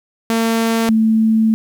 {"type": "tone pair in turn", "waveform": ["sawtooth", "sine"], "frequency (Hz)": [227, 221.3], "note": ["A#3", "A3"], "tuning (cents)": [-46, 10], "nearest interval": "unison", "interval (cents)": 44, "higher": "first", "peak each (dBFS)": -10, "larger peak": "neither", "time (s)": [[0.3, 0.89], [0.89, 1.54]], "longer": "second", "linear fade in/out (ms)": 0, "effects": ["8-bit"]}